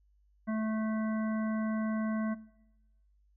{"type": "harmonic tone", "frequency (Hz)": 218.5, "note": "A3", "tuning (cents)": -12, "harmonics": [1, 3, 5, 7, 9], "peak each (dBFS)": [-30, -40, -44, -47, -49], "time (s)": [0.47, 2.35], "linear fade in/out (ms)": 20, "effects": ["noise-tail reverb RT60 1.0 s tail -21 dB re dry", "added 50 Hz sine -64 dBFS peak until 3.36 s"]}